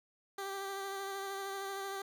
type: tone with vibrato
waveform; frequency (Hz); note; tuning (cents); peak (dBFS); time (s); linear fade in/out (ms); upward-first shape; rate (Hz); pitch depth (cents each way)
15% pulse; 392; G4; 0; -32; 0.38-2.02; 5; sine; 13; 20
effects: none